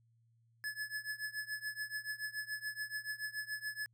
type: tone with tremolo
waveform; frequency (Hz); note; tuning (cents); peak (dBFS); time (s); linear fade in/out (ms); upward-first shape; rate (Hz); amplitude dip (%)
square; 1714; A6; -46; -36; 0.64-3.86; 0; triangle; 7; 95
effects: added 115 Hz sine -68 dBFS peak until 3.93 s